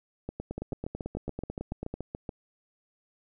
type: two click trains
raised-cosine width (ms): 2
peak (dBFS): -21 / -21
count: 13 / 16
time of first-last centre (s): 0.58-2.292 / 0.29-1.94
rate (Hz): 7.01 / 9.09
effects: none